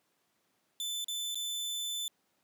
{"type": "tone with dropouts", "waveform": "sawtooth", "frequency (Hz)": 3520, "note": "A7", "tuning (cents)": 0, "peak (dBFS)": -31, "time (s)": [0.8, 2.08], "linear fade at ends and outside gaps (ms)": 1, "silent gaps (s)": [[1.044, 1.083], [1.346, 1.355]], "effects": ["pink hiss -75 dBFS RMS until 2.43 s", "high-pass 200 Hz 12 dB/octave"]}